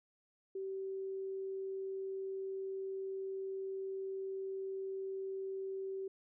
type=tone; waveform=sine; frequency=385.2 Hz; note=G4; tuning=30 cents flat; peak=-38 dBFS; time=0.55-6.08 s; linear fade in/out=5 ms; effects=none